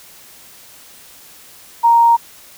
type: tone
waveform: sine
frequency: 932.3 Hz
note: A#5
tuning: in tune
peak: -7 dBFS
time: 1.83-2.17 s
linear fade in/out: 20 ms
effects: white hiss -42 dBFS RMS until 2.57 s